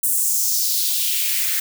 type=noise with high-pass filter sweep; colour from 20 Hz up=blue; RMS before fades=-20 dBFS; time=0.03-1.6 s; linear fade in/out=5 ms; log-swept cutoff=9500 to 1700 Hz; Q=2.3; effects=none